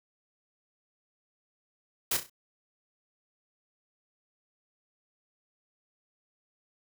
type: noise with echo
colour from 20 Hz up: white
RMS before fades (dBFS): -28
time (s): 2.11-2.17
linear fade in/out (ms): 5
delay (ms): 32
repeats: 4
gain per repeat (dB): -8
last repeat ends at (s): 2.298
effects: none